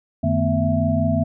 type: tone cluster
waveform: sine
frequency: 91.8 / 152.9 / 224.5 / 249.8 / 662 Hz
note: F#2 / D#3 / A3 / B3 / E5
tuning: -13 / -30 / +35 / +20 / +7 cents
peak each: -23 dBFS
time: 0.23-1.24 s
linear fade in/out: 10 ms
effects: none